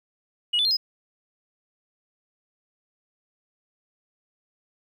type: tone with pitch steps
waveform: sine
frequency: 2900 / 3489 / 4197 / 5049 Hz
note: F#7 / A7 / C8 / D#8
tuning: -35 / -15 / +5 / +25 cents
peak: -18 dBFS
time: 0.53-0.77 s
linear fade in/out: 10 ms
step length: 60 ms
effects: tanh soft clip ceiling -16 dBFS + 10-bit